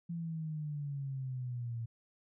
sine exponential sweep, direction down, 171.2 to 114.1 Hz, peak -36 dBFS, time 0.09-1.86 s, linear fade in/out 10 ms, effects none

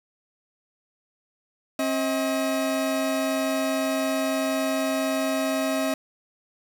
40% pulse tone pair together, 267.6 / 637 Hz, C4 / D#5, +39 / +41 cents, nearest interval octave + minor third, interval 1502 cents, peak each -25 dBFS, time 1.79-5.94 s, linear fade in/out 2 ms, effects 9-bit

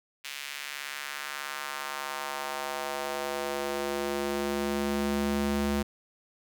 square tone with high-pass filter sweep, 70.8 Hz, C#2, 37 cents sharp, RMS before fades -32 dBFS, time 0.24-5.83 s, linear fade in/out 10 ms, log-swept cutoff 2500 to 150 Hz, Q 1.4, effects none

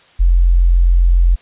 sine tone, 43.65 Hz, F1, in tune, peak -7 dBFS, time 0.19-1.36 s, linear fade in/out 20 ms, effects white hiss -48 dBFS RMS until 1.41 s + resampled to 8000 Hz

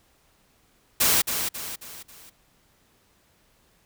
white noise with echo, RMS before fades -20 dBFS, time 1-1.22 s, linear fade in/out 10 ms, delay 270 ms, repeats 4, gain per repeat -7 dB, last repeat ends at 2.3 s, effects pink hiss -63 dBFS RMS until 3.85 s

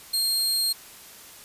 sawtooth tone, 4213 Hz, C8, 11 cents sharp, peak -19 dBFS, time 0.13-0.73 s, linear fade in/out 10 ms, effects white hiss -46 dBFS RMS until 1.44 s + resampled to 32000 Hz

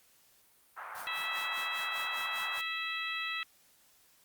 pink band-pass noise, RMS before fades -43 dBFS, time 0.76-2.61 s, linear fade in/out 20 ms, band 880 to 1600 Hz, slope 24 dB/octave
white noise with tremolo, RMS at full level -47 dBFS, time 0.95-2.61 s, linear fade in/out 0 ms, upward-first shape sine, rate 5 Hz, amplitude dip 95%
harmonic tone, 654 Hz, E5, 14 cents flat, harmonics 2 / 3 / 4 / 5 / 6, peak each -41 / -39 / -38 / -42 / -43 dBFS, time 1.07-3.43 s, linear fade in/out 0 ms
effects white hiss -65 dBFS RMS until 4.24 s + Opus 48 kbps

